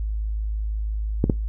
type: clicks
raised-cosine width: 3 ms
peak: -4 dBFS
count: 2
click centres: 1.241 / 1.298 s
effects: noise-tail reverb RT60 0.2 s tail -21 dB re dry + added 53 Hz sine -23 dBFS peak until 1.48 s